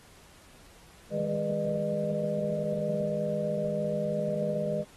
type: tone cluster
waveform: sine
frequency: 157.2 / 204.4 / 414.3 / 490.1 / 607 Hz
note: D#3 / G#3 / G#4 / B4 / D#5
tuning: +18 / -27 / -4 / -13 / -43 cents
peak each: -35 / -34 / -39 / -35 / -30 dBFS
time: 1.1-4.85 s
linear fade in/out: 50 ms
effects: pink hiss -56 dBFS RMS until 4.96 s + AAC 32 kbps